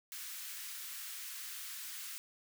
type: high-pass noise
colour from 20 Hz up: white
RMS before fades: -45 dBFS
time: 0.12-2.18 s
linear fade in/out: 0 ms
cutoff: 1300 Hz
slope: 24 dB/octave
effects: none